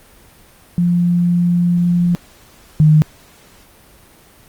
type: tone pair in turn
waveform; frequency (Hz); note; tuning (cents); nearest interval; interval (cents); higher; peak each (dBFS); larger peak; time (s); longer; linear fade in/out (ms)
sine; 174.61 / 153.85; F3 / D#3; 0 / -19; major second; 219; first; -11 / -6; second; 0.78-2.15 / 2.8-3.02; first; 0
effects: pink hiss -46 dBFS RMS until 4.48 s + Opus 32 kbps